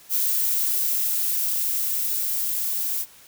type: noise with level ramp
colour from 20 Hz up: violet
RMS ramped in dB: -22 to -26 dBFS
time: 0.09-3.06 s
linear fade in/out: 50 ms
effects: white hiss -50 dBFS RMS until 3.27 s